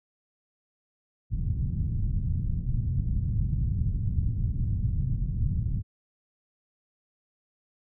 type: low-pass noise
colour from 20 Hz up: white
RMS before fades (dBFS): -27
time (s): 1.3-5.83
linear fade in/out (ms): 50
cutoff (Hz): 130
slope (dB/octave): 24
effects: none